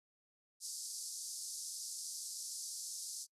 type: band-pass noise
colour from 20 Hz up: pink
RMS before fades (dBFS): -45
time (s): 0.6-3.27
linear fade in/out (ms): 50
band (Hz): 4700 to 11000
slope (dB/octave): 48
effects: noise-tail reverb RT60 0.1 s tail -24 dB re dry + resampled to 32000 Hz